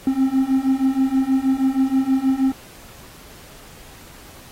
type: beating tone pair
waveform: triangle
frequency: 261.9 / 268.2 Hz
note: C4 / C4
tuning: +2 / +43 cents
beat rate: 6.3 Hz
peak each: -18 / -16 dBFS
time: 0.07-2.52 s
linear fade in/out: 2 ms
effects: pink hiss -44 dBFS RMS until 4.51 s + AAC 48 kbps